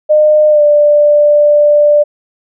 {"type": "tone with pitch glide", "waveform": "sine", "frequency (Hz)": [608, 590.4], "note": ["D#5", "D5"], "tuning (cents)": [-40, 9], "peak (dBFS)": -4, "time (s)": [0.09, 2.04], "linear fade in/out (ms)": 20, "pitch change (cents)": -51, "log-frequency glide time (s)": [0.49, 0.62], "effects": []}